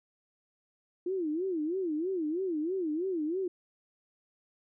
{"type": "tone with vibrato", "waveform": "sine", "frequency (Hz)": 340, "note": "F4", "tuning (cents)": -46, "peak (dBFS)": -29, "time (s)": [1.06, 3.48], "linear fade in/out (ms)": 5, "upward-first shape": "sine", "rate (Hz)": 3.1, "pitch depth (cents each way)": 220, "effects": []}